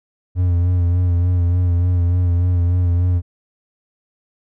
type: tone with vibrato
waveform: triangle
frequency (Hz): 88.3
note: F2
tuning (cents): +20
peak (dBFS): -11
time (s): 0.35-3.22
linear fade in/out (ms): 50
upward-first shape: sine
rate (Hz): 3.4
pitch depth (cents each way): 40
effects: none